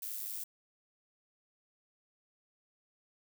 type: noise with amplitude modulation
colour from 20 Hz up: violet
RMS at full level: -38 dBFS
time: 0.02-0.44 s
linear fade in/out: 5 ms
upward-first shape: sine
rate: 105 Hz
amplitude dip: 55%
effects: none